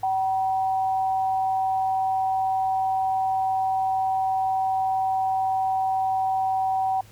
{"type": "tone pair together", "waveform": "sine", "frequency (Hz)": [763, 961.3], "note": ["G5", "B5"], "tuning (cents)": [-47, -47], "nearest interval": "major third", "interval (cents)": 400, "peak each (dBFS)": [-21, -33], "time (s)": [0.03, 7.01], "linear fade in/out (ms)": 5, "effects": ["added 106 Hz sine -48 dBFS peak until 7.11 s", "pink hiss -53 dBFS RMS until 7.11 s"]}